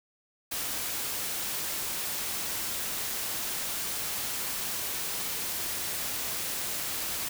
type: noise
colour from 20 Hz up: white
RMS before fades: -33 dBFS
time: 0.51-7.29 s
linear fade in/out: 10 ms
effects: none